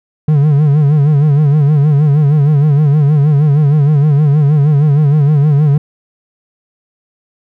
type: tone with vibrato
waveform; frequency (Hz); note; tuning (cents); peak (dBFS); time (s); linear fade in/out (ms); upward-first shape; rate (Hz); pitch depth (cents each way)
triangle; 146.83; D3; 0; -4; 0.28-5.78; 5; sine; 6.4; 97
effects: none